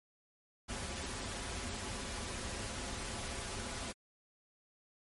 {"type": "noise with comb filter", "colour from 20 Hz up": "pink", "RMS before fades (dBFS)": -41, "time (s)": [0.68, 3.93], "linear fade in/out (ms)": 20, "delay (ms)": 6.5, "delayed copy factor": -0.55, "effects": ["MP3 48 kbps"]}